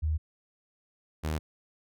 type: tone pair in turn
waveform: sine / sawtooth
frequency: 77.78 / 77.78 Hz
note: D#2 / D#2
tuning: 0 / 0 cents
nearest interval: unison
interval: 0 cents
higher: neither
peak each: -25 dBFS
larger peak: neither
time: 0.02-0.18 / 1.23-1.39 s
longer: neither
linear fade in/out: 20 ms
effects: none